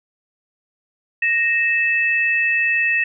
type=tone pair together; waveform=sine; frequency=1864.7 / 2623 Hz; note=A#6 / E7; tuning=0 / -9 cents; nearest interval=tritone; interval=591 cents; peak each=-18 dBFS; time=1.22-3.04 s; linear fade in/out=5 ms; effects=none